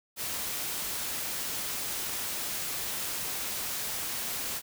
white noise, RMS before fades -34 dBFS, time 0.16-4.62 s, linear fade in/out 50 ms, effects none

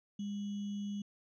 sine tone with sample-and-hold, 203.2 Hz, G#3, 38 cents flat, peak -36 dBFS, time 0.19-1.02 s, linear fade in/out 5 ms, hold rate 3150 Hz, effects resampled to 16000 Hz

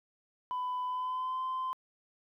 sine tone with pitch glide, 1000 to 1033.5 Hz, B5 to C6, +21 to -22 cents, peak -30 dBFS, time 0.51-1.73 s, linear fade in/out 0 ms, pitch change +57 cents, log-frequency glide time 0.85-1.42 s, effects tanh soft clip ceiling -30 dBFS + 12-bit

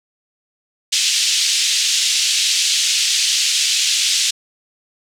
pink band-pass noise, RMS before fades -17 dBFS, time 0.92-4.31 s, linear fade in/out 10 ms, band 2900 to 7700 Hz, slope 24 dB/octave, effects none

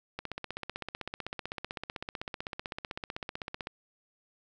click train, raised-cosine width 0.3 ms, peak -20 dBFS, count 56, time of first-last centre 0.19-3.671 s, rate 15.8 Hz, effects none

